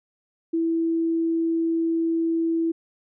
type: tone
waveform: sine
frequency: 329.6 Hz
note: E4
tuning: in tune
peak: -20 dBFS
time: 0.53-2.72 s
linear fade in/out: 10 ms
effects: none